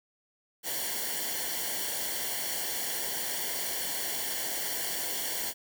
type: noise with comb filter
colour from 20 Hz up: white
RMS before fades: -33 dBFS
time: 0.63-5.54 s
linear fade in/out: 50 ms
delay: 0.79 ms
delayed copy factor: -0.75
effects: none